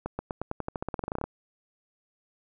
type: accelerating click train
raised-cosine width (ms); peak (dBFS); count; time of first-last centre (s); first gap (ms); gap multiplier
1; -17; 19; 0.06-1.24; 130; 0.91
effects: none